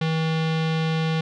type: tone with low-pass filter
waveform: square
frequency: 160.4 Hz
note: E3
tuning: 47 cents flat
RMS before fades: -23 dBFS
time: 0.01-1.21 s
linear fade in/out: 5 ms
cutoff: 3600 Hz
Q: 2
effects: none